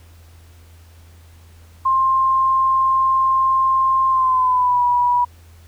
sine tone with pitch glide, 1057 to 974.9 Hz, C6 to B5, +17 to -23 cents, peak -13 dBFS, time 1.85-5.25 s, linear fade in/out 10 ms, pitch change -140 cents, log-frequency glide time 4.09-4.83 s, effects added 83 Hz sine -43 dBFS peak until 5.67 s + pink hiss -53 dBFS RMS until 5.67 s

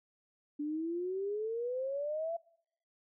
sine exponential sweep, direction up, 289.6 to 683 Hz, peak -33 dBFS, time 0.59-2.37 s, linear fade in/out 10 ms, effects noise-tail reverb RT60 0.7 s tail -24 dB re dry

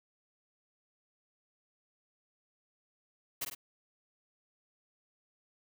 white noise with echo, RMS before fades -35 dBFS, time 3.41-3.45 s, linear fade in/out 10 ms, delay 50 ms, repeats 2, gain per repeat -5 dB, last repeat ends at 3.55 s, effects none

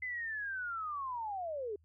sine linear sweep, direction down, 2048 to 392 Hz, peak -36 dBFS, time 0.02-1.76 s, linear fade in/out 5 ms, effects added 80 Hz sine -64 dBFS peak until 1.84 s

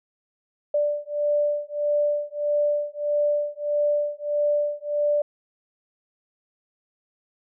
sine beating tone pair, 587.3 / 588.9 Hz, D5 / D5, 0 / +5 cents, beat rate 1.6 Hz, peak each -24 dBFS, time 0.74-5.22 s, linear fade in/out 5 ms, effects none

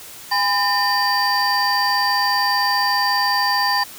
triangle tone cluster, 816 / 1009 / 1810 / 4658 Hz, G#5 / B5 / A6 / D8, -31 / +37 / +48 / -15 cents, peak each -20 dBFS, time 0.31-3.84 s, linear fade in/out 10 ms, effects white hiss -38 dBFS RMS until 3.98 s

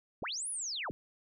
sine linear two-way sweep, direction up then down, 56.1 to 10548 to 56.1 Hz, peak -35 dBFS, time 0.22-0.91 s, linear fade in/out 0 ms, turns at 0.49 s, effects none

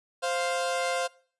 sawtooth tone pair together, 523.3 / 698.5 Hz, C5 / F5, 0 / 0 cents, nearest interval perfect fourth, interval 500 cents, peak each -25 / -26 dBFS, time 0.22-1.08 s, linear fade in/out 20 ms, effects noise-tail reverb RT60 0.5 s tail -23 dB re dry + resampled to 24000 Hz

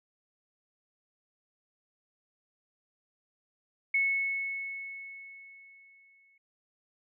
sine tone with exponential decay, 2200 Hz, C#7, 14 cents flat, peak -23 dBFS, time 3.94-6.38 s, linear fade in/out 5 ms, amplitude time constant 530 ms, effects none

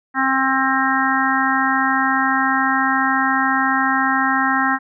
harmonic tone, 265.8 Hz, C4, 27 cents sharp, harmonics 1 / 3 / 4 / 5 / 6 / 7, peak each -22 / -22 / -22 / -22 / -22 / -22 dBFS, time 0.14-4.79 s, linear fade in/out 50 ms, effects none

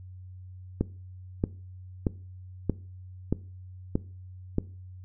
click train, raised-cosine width 3 ms, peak -11 dBFS, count 7, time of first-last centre 0.81-4.584 s, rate 1.59 Hz, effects noise-tail reverb RT60 0.4 s tail -20 dB re dry + added 92 Hz sine -42 dBFS peak until 5.04 s

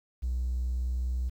triangle tone with pitch glide, 62 to 62.43 Hz, B1 to B1, +7 to +19 cents, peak -24 dBFS, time 0.22-1.3 s, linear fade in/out 20 ms, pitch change +12 cents, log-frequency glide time 0.7-1.07 s, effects tanh soft clip ceiling -24 dBFS + 10-bit

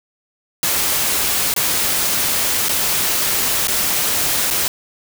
white noise with dropouts, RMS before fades -18 dBFS, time 0.63-4.68 s, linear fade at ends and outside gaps 1 ms, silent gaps 1.54-1.563 / 2.685-2.692 / 3.672-3.682 / 4.503-4.509 s, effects none

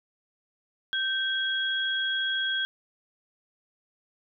sine tone pair together, 1560 / 3306 Hz, G6 / G#7, -9 / -9 cents, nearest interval octave + minor second, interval 1300 cents, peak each -28 dBFS, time 0.93-2.65 s, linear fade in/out 0 ms, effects none

